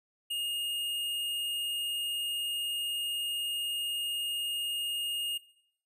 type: tone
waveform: square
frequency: 2844 Hz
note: F7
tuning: 31 cents sharp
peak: -32 dBFS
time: 0.3-5.38 s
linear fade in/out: 10 ms
effects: noise-tail reverb RT60 0.7 s tail -19 dB re dry + resampled to 32000 Hz